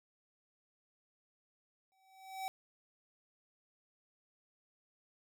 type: tone with exponential growth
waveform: square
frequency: 765 Hz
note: G5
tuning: 42 cents flat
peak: -36 dBFS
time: 1.92-2.48 s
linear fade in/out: 0 ms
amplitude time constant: 120 ms
effects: none